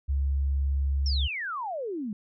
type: tone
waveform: sine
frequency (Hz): 69.1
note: C#2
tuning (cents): -5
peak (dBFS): -23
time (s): 0.08-1.28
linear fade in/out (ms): 20
type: exponential sweep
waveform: sine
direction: down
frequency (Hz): 5600 to 196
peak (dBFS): -30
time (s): 1.06-2.13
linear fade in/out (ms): 2
effects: none